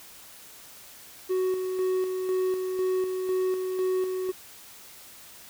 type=tone with tremolo; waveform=triangle; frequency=371.7 Hz; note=F#4; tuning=8 cents sharp; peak=-21 dBFS; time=1.29-4.32 s; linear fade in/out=20 ms; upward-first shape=square; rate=2 Hz; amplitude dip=40%; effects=white hiss -48 dBFS RMS until 5.49 s